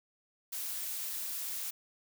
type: noise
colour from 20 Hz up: blue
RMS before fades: -38 dBFS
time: 0.52-1.71 s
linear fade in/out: 10 ms
effects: none